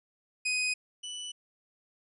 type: tone pair in turn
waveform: sawtooth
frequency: 2500 / 2973 Hz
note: D#7 / F#7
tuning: +8 / +8 cents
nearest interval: minor third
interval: 300 cents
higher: second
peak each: -24 / -34 dBFS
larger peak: first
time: 0.45-0.74 / 1.03-1.32 s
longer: neither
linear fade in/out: 10 ms
effects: resampled to 24000 Hz